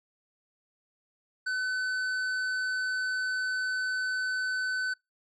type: tone with tanh clipping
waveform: sine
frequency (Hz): 1512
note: F#6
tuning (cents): +37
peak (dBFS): -30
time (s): 1.46-4.94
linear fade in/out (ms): 10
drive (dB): 12
effects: noise-tail reverb RT60 0.2 s tail -26 dB re dry + low-pass 8000 Hz 12 dB/octave